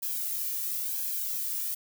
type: noise with flanger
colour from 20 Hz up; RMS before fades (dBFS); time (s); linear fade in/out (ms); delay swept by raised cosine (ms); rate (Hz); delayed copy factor
violet; -32; 0.02-1.75; 10; 1.2 to 1.73; 0.98; +0.55
effects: none